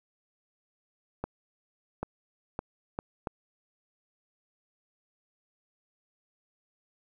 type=accelerating click train; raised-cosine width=1 ms; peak=-18 dBFS; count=5; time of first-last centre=1.24-3.272 s; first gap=790 ms; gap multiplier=0.71; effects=10-bit